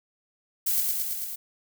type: noise with echo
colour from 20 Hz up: violet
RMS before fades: -25 dBFS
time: 0.66-0.81 s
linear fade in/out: 10 ms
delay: 110 ms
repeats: 5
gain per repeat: -2 dB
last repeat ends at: 1.36 s
effects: none